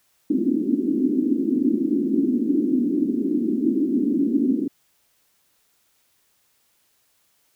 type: band-pass noise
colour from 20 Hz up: pink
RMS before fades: -21 dBFS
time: 0.3-4.68 s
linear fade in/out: 5 ms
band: 240 to 320 Hz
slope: 48 dB/octave
effects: white hiss -65 dBFS RMS until 7.55 s